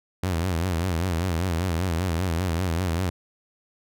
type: tone with vibrato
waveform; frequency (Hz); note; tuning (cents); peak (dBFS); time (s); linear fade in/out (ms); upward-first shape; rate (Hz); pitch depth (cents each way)
sawtooth; 87.31; F2; 0; -19; 0.23-3.1; 5; sine; 5.1; 140
effects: none